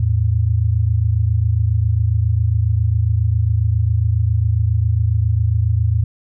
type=tone pair together; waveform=sine; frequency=82.6 / 109.94 Hz; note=E2 / A2; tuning=+4 / -1 cents; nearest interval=perfect fourth; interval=495 cents; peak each=-17 / -15 dBFS; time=0-6.04 s; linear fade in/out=5 ms; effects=none